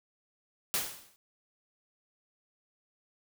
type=noise with exponential decay; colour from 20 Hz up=white; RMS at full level=-28 dBFS; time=0.74-1.16 s; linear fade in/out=0 ms; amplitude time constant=91 ms; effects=none